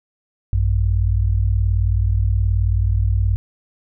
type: tone pair together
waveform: sine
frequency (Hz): 56.9 / 95.7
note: A#1 / G2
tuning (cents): -41 / -41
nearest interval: major sixth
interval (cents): 900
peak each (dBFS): -17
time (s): 0.53-3.36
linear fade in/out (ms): 0
effects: none